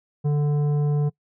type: tone with tanh clipping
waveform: sine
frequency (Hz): 146.83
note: D3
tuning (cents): 0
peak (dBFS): -20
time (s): 0.24-1.1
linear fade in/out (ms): 20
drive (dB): 10
effects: noise-tail reverb RT60 0.1 s tail -23 dB re dry